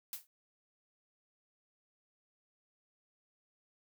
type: noise with exponential decay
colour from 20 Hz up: blue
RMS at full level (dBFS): -37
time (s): 0.13-0.27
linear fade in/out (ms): 1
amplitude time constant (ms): 30
effects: none